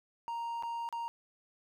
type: tone with dropouts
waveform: triangle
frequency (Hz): 932.3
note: A#5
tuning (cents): 0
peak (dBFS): -33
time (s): 0.28-1.08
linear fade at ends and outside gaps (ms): 0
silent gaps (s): 0.625-0.634 / 0.889-0.926
effects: none